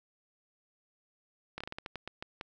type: slowing click train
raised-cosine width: 0.3 ms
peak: -23 dBFS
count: 11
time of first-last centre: 1.58-2.411 s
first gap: 25 ms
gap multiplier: 1.25
effects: none